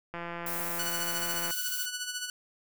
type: click train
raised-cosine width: 0.5 ms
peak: -23 dBFS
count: 235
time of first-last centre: 0.14-1.508 s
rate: 171 Hz
type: noise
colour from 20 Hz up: violet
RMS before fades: -35 dBFS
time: 0.46-1.86 s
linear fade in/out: 5 ms
type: tone with tremolo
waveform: 10% pulse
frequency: 1480 Hz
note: F#6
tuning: in tune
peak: -23 dBFS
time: 0.79-2.3 s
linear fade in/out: 2 ms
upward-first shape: sine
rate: 14 Hz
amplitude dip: 60%
effects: none